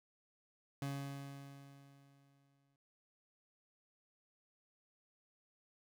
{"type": "tone with exponential decay", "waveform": "30% pulse", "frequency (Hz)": 139.3, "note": "C#3", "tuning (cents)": 9, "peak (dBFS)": -35, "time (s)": [0.82, 2.76], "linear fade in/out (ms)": 2, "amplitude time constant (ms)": 420, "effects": []}